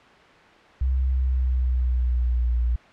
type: tone with pitch glide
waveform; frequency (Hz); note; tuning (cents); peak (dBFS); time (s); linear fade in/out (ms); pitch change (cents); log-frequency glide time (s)
sine; 65 to 59.61; C2 to A#1; -11 to +39; -19; 0.81-2.76; 5; -150; 1.08-2.59
effects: white hiss -49 dBFS RMS until 2.92 s + low-pass 2000 Hz 12 dB/octave